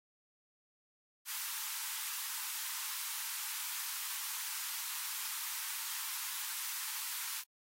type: high-pass noise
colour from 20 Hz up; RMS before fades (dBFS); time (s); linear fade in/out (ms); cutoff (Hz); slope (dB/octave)
white; -40; 1.25-7.44; 50; 850; 96
effects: AAC 48 kbps